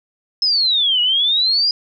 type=exponential two-way sweep; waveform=sine; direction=down then up; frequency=5230 to 2879 to 4964 Hz; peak=-13 dBFS; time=0.42-1.71 s; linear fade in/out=2 ms; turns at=1.01 s; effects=none